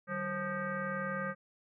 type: tone with frequency modulation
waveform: sine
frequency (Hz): 880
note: A5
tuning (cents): 0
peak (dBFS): -33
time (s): 0.07-1.35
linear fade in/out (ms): 50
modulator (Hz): 344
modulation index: 2.6
effects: none